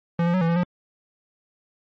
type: tone with pitch steps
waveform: square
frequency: 169.9 / 172.7 / 185.6 / 165.8 / 169.2 / 177.5 Hz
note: F3 / F3 / F#3 / E3 / E3 / F3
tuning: -47 / -19 / +6 / +10 / +45 / +28 cents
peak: -19 dBFS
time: 0.19-0.634 s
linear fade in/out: 2 ms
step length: 74 ms
effects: low-pass 2000 Hz 12 dB/octave + MP3 32 kbps